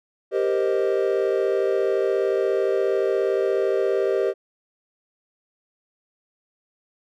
triangle chord, C minor seventh, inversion second, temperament equal, 392 / 466.2 / 523.3 / 622.3 Hz, G4 / Bb4 / C5 / Eb5, 0 / 0 / 0 / 0 cents, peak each -20 / -24 / -24 / -25 dBFS, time 0.31-4.34 s, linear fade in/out 50 ms, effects none

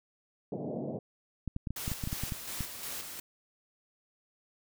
pink band-pass noise, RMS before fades -37 dBFS, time 0.52-0.99 s, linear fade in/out 2 ms, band 130 to 690 Hz, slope 48 dB/octave
clicks, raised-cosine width 5 ms, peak -22 dBFS, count 12, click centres 1.477 / 1.564 / 1.672 / 1.706 / 1.879 / 1.917 / 2.038 / 2.074 / 2.129 / 2.236 / 2.322 / 2.607 s
white noise with tremolo, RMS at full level -39 dBFS, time 1.76-3.2 s, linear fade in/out 5 ms, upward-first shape square, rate 2.8 Hz, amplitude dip 40%
effects none

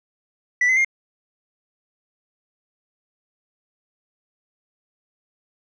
sine tone with pitch steps, 1970 / 2044 / 2121 Hz, B6 / C7 / C7, -5 / -41 / +23 cents, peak -12 dBFS, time 0.61-0.847 s, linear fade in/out 5 ms, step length 79 ms, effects tanh soft clip ceiling -14 dBFS

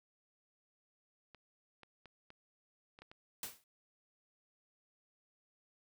clicks, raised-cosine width 0.3 ms, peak -39 dBFS, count 7, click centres 1.347 / 1.833 / 2.057 / 2.304 / 2.989 / 3.02 / 3.115 s
white noise with exponential decay, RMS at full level -39 dBFS, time 3.43-3.64 s, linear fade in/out 2 ms, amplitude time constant 45 ms
effects none

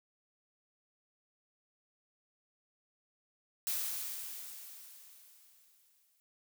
blue noise with exponential decay, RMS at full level -34 dBFS, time 3.67-6.2 s, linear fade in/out 0 ms, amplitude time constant 550 ms, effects none

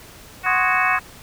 harmonic tone, 370 Hz, F#4, in tune, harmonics 2 / 3 / 4 / 5 / 6 / 7, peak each -24 / -24 / -24 / -24 / -24 / -24 dBFS, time 0.43-1 s, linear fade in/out 50 ms
sine chord, Ab dominant seventh, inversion first, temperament equal, 1046.5 / 1244.5 / 1480 / 1661.2 Hz, C6 / Eb6 / Gb6 / Ab6, 0 / 0 / 0 / 0 cents, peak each -26 / -25 / -28 / -25 dBFS, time 0.46-0.99 s, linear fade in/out 2 ms
effects pink hiss -43 dBFS RMS until 1.22 s

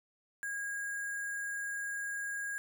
sine tone with sample-and-hold, 1635 Hz, G#6, 28 cents flat, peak -35 dBFS, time 0.43-2.58 s, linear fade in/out 0 ms, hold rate 8820 Hz, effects none

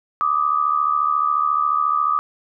sine tone pair together, 1175.8 / 1250 Hz, D6 / D#6, +2 / +8 cents, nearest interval minor second, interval 106 cents, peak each -19 dBFS, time 0.21-2.19 s, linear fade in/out 0 ms, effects none

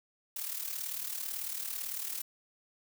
blue noise with amplitude modulation, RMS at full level -35 dBFS, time 0.36-2.22 s, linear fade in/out 5 ms, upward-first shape sine, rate 38 Hz, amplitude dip 65%, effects none

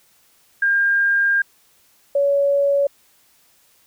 sine tone pair in turn, 1606 / 562.9 Hz, G6 / C#5, +41 / +26 cents, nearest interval octave + tritone, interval 1815 cents, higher first, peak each -14 dBFS, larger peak neither, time 0.62-1.42 / 2.15-2.87 s, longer first, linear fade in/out 5 ms, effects white hiss -57 dBFS RMS until 3.86 s

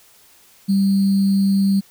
sine tone with sample-and-hold, 196 Hz, G3, in tune, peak -13 dBFS, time 0.68-1.81 s, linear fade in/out 20 ms, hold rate 4410 Hz, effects white hiss -51 dBFS RMS until 1.9 s

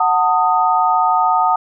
sine chord, D# diminished, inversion first, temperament equal with one note detuned, 740 / 896.9 / 1244.5 Hz, F#5 / A5 / D#6, 0 / +33 / 0 cents, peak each -16 dBFS, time 0-1.56 s, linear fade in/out 5 ms, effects none

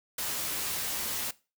white noise with comb filter, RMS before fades -33 dBFS, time 0.18-1.31 s, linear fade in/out 5 ms, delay 13 ms, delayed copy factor +0.55, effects noise-tail reverb RT60 0.3 s tail -20 dB re dry

